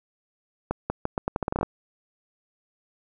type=accelerating click train; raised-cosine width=1 ms; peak=-11 dBFS; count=13; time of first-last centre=0.71-1.63 s; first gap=190 ms; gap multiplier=0.81; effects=none